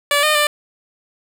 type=tone with pitch steps; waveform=10% pulse; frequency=577 / 609 / 593 Hz; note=D5 / D#5 / D5; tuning=-31 / -37 / +17 cents; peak=-5 dBFS; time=0.11-0.47 s; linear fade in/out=2 ms; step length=120 ms; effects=none